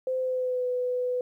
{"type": "tone with pitch glide", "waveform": "sine", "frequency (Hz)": [516, 498.1], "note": ["C5", "B4"], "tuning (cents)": [-24, 15], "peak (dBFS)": -25, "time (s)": [0.07, 1.21], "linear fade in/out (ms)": 2, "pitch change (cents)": -61, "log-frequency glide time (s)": [0.19, 0.67], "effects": ["11-bit"]}